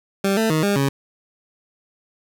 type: tone with pitch steps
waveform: 20% pulse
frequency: 196.2 / 222.5 / 156.8 / 202.1 / 138.1 Hz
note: G3 / A3 / D#3 / G#3 / C#3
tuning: +2 / +20 / +14 / -47 / -6 cents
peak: -12 dBFS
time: 0.24-0.89 s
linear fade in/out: 5 ms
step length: 130 ms
effects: none